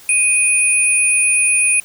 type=tone pair together; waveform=sine; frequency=2489 / 9454 Hz; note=D#7 / D9; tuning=0 / +10 cents; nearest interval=octave + major seventh; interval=2310 cents; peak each=-14 dBFS; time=0.09-1.8 s; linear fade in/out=2 ms; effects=white hiss -42 dBFS RMS until 1.84 s